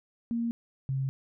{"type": "tone pair in turn", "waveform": "sine", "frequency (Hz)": [233.1, 134.3], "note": ["A#3", "C3"], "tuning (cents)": [0, 46], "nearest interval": "minor seventh", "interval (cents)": 954, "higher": "first", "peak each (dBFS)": -27, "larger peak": "neither", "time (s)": [[0.31, 0.51], [0.89, 1.09]], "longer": "neither", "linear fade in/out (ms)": 0, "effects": []}